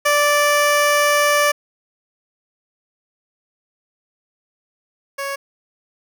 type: tone pair in turn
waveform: 15% pulse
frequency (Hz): 585 / 554.6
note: D5 / C#5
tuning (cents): -7 / +1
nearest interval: minor second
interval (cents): 92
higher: first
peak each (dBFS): -7 / -17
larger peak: first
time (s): 0.05-1.52 / 5.18-5.36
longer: first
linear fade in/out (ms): 10
effects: none